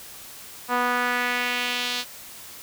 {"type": "tone with band-pass filter sweep", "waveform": "sawtooth", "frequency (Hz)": 245.5, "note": "B3", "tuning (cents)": -10, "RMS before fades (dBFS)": -25, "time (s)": [0.68, 2.05], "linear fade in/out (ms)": 50, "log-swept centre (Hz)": [1100, 4100], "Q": 1.8, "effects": ["white hiss -42 dBFS RMS until 2.62 s"]}